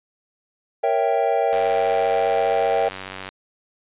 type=chord; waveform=triangle; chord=A# diminished seventh; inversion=none; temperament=equal; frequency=466.2 / 554.4 / 659.3 / 784 Hz; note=A#4 / C#5 / E5 / G5; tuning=0 / 0 / 0 / 0 cents; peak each=-21 / -22 / -21 / -20 dBFS; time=0.83-2.89 s; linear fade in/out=10 ms
type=click train; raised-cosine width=0.3 ms; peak=-16 dBFS; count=168; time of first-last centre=1.53-3.29 s; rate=94.9 Hz
effects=resampled to 8000 Hz